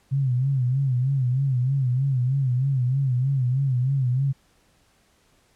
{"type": "tone with vibrato", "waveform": "sine", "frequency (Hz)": 130.81, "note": "C3", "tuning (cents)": 0, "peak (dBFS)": -19, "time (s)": [0.11, 4.33], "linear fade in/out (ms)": 20, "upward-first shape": "sine", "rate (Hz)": 3.2, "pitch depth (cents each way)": 110, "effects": ["pink hiss -62 dBFS RMS until 5.55 s", "low-pass 11000 Hz 12 dB/octave"]}